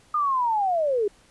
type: linear sweep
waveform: sine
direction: down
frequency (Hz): 1234 to 392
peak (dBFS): -20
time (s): 0.14-1.08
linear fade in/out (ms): 5
effects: pink hiss -57 dBFS RMS until 1.3 s + resampled to 24000 Hz